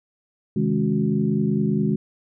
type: tone cluster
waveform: sine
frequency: 132.9 / 157.7 / 207.9 / 277 / 368.1 Hz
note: C3 / D#3 / G#3 / C#4 / F#4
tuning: +27 / +24 / +2 / -1 / -9 cents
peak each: -28 / -24 / -21 / -29 / -28 dBFS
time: 0.56-1.96 s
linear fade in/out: 5 ms
effects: none